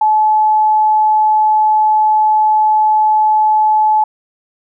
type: tone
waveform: sine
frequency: 860 Hz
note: A5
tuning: 40 cents flat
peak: -8 dBFS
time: 0.01-4.04 s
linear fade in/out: 5 ms
effects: none